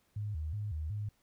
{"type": "tone with vibrato", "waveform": "sine", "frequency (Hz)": 90, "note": "F#2", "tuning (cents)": -47, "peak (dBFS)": -34, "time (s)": [0.16, 1.09], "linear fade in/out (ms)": 5, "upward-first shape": "square", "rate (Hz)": 2.7, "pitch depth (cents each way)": 260, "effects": ["pink hiss -73 dBFS RMS until 1.22 s"]}